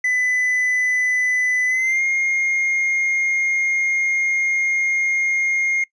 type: tone with pitch glide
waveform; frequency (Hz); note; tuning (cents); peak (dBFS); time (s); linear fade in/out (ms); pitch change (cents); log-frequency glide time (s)
triangle; 2001 to 2132; B6 to C7; +22 to +32; -15; 0.04-5.84; 5; +110; 1.67-2.02
effects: noise-tail reverb RT60 0.1 s tail -22 dB re dry + resampled to 22050 Hz